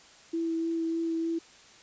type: tone with vibrato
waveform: sine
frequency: 329.6 Hz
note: E4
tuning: in tune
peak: -27 dBFS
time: 0.33-1.39 s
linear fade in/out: 10 ms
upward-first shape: sine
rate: 3.3 Hz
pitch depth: 12 cents each way
effects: white hiss -54 dBFS RMS until 1.82 s + resampled to 16000 Hz